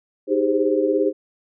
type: chord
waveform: sine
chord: Ab major seventh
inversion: second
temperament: equal with one note detuned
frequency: 311.1 / 392 / 409.4 / 523.3 Hz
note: Eb4 / G4 / Ab4 / C5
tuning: 0 / 0 / -25 / 0 cents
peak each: -22 dBFS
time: 0.27-1.13 s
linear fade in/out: 50 ms
effects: none